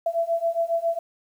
sine beating tone pair, 666 / 673.3 Hz, E5 / E5, +18 / +36 cents, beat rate 7.3 Hz, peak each -25 / -24 dBFS, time 0.06-0.99 s, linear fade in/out 5 ms, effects 9-bit

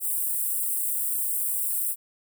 white high-pass noise, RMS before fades -27 dBFS, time 0-1.96 s, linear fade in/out 50 ms, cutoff 8000 Hz, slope 96 dB/octave, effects none

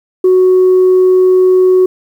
sine tone, 369.9 Hz, F#4, in tune, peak -3 dBFS, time 0.24-1.86 s, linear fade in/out 5 ms, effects tanh soft clip ceiling -2 dBFS + 7-bit

